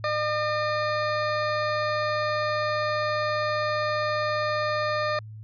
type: tone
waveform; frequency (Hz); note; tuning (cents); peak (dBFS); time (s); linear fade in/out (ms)
20% pulse; 605; D#5; -49; -19; 0.04-5.19; 2
effects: added 108 Hz sine -38 dBFS peak until 5.43 s + resampled to 11025 Hz